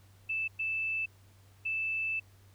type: tone bursts at uneven times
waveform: sine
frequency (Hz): 2637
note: E7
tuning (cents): 0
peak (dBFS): -30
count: 3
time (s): 0.29-0.48 / 0.59-1.06 / 1.65-2.2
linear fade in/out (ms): 10
effects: added 97 Hz sine -57 dBFS peak until 2.54 s + pink hiss -65 dBFS RMS until 2.54 s